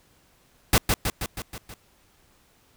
pink noise with echo, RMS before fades -17 dBFS, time 0.73-0.78 s, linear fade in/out 2 ms, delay 160 ms, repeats 6, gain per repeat -4 dB, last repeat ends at 1.74 s, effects pink hiss -61 dBFS RMS until 2.76 s

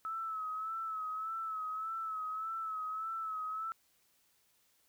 sine tone with vibrato, 1298 Hz, E6, 27 cents flat, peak -36 dBFS, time 0.05-3.72 s, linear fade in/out 0 ms, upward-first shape sine, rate 1.7 Hz, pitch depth 47 cents each way, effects white hiss -72 dBFS RMS until 4.88 s

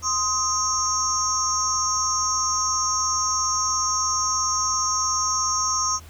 sine tone cluster, 1047 / 1257 / 5580 / 6120 / 6580 Hz, C6 / D#6 / F8 / G8 / G#8, +1 / +17 / -2 / -42 / -17 cents, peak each -27 dBFS, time 0.02-6 s, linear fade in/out 50 ms, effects added 80 Hz sine -42 dBFS peak until 6.09 s + pink hiss -49 dBFS RMS until 6.09 s

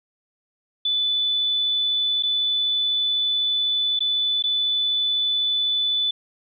sine tone with dropouts, 3488 Hz, A7, 16 cents flat, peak -19 dBFS, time 0.85-6.11 s, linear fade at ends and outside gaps 5 ms, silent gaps 2.226-2.233 / 3.992-4.005 / 4.425-4.438 s, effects none

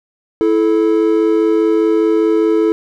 triangle tone pair together, 329.6 / 434.5 Hz, E4 / A4, 0 / -22 cents, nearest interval perfect fourth, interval 478 cents, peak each -11 dBFS, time 0.41-2.72 s, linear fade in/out 0 ms, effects none

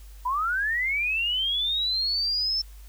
sine linear sweep, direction up, 957 to 5350 Hz, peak -23 dBFS, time 0.25-2.62 s, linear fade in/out 10 ms, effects added 50 Hz sine -42 dBFS peak until 2.88 s + white hiss -56 dBFS RMS until 2.88 s

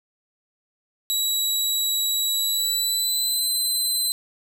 20% pulse tone with pitch glide, 3894 to 4055 Hz, B7 to B7, -25 to +45 cents, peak -15 dBFS, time 1.1-4.12 s, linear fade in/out 0 ms, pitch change +70 cents, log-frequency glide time 2.27-3.48 s, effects none

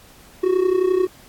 triangle tone with amplitude modulation, 370 Hz, F#4, in tune, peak -10 dBFS, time 0.43-1.07 s, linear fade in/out 10 ms, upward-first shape sine, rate 31.5 Hz, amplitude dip 75%, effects pink hiss -48 dBFS RMS until 1.28 s + AAC 64 kbps

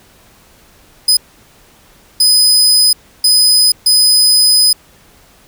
sawtooth tone bursts at uneven times, 5010 Hz, D#8, 11 cents sharp, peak -4 dBFS, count 4, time 1.08-1.17 / 2.2-2.93 / 3.24-3.72 / 3.86-4.73 s, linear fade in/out 5 ms, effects pink hiss -46 dBFS RMS until 5.47 s

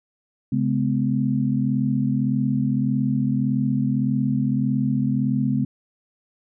sine tone cluster, 136.3 / 212.3 / 254 Hz, C#3 / G#3 / B3, -29 / +38 / +49 cents, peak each -23 dBFS, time 0.52-5.65 s, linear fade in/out 5 ms, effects none

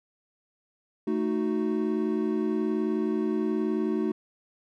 triangle chord, D# diminished, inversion second, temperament equal, 220 / 311.1 / 370 Hz, A3 / D#4 / F#4, 0 / 0 / 0 cents, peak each -27 dBFS, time 1.07-4.12 s, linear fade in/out 5 ms, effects none

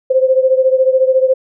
sine beating tone pair, 518 / 532 Hz, C5 / C5, -17 / +29 cents, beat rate 14 Hz, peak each -10 / -14 dBFS, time 0.1-1.34 s, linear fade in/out 10 ms, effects none

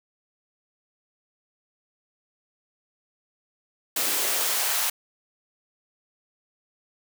white noise with high-pass filter sweep, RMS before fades -25 dBFS, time 3.96-4.9 s, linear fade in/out 5 ms, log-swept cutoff 270 to 900 Hz, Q 1.2, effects none

